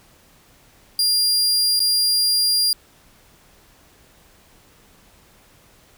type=tone with dropouts; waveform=sawtooth; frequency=4800 Hz; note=D8; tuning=37 cents sharp; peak=-13 dBFS; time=0.99-2.73 s; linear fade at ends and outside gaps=2 ms; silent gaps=1.794-1.802 s; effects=pink hiss -53 dBFS RMS until 5.97 s